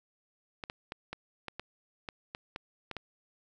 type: clicks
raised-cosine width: 0.3 ms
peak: -22 dBFS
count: 11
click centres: 0.638 / 0.699 / 0.921 / 1.13 / 1.483 / 1.596 / 2.088 / 2.349 / 2.561 / 2.913 / 2.967 s
effects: none